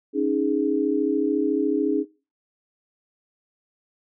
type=chord; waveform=sine; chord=C# suspended second; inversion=none; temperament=equal; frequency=277.2 / 311.1 / 415.3 Hz; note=C#4 / D#4 / G#4; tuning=0 / 0 / 0 cents; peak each=-24 dBFS; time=0.13-2.05 s; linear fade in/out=50 ms; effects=noise-tail reverb RT60 0.3 s tail -18 dB re dry